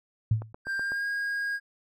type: tone with exponential decay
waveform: sine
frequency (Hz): 110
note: A2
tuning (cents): 0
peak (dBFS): -17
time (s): 0.31-0.53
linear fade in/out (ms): 5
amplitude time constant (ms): 47
type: click train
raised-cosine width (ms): 1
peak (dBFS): -27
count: 5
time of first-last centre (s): 0.42-0.919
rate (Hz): 8.01
type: tone with pitch glide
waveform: triangle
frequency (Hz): 1585 to 1632.4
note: G6 to G#6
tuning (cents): +19 to -30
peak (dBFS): -26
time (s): 0.65-1.6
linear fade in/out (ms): 50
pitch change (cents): +51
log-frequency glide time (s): 0.77-1.06
effects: none